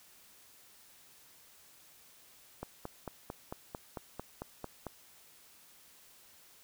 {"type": "click train", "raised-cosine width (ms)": 1, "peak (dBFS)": -25, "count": 11, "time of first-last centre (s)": [2.63, 4.867], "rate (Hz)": 4.47, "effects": ["white hiss -60 dBFS RMS until 6.63 s"]}